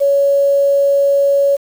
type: tone with quantisation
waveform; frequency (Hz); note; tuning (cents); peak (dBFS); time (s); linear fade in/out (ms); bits
sine; 560; C#5; +18; -9; 0-1.57; 20; 6
effects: none